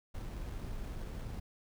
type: noise with sample-and-hold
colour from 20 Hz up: brown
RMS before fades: -41 dBFS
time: 0.14-1.4 s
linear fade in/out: 10 ms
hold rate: 4900 Hz
effects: none